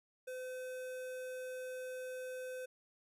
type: tone with notch filter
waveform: square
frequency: 510 Hz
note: C5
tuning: 44 cents flat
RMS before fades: -44 dBFS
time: 0.27-2.66 s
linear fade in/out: 10 ms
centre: 4300 Hz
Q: 1.3
effects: resampled to 32000 Hz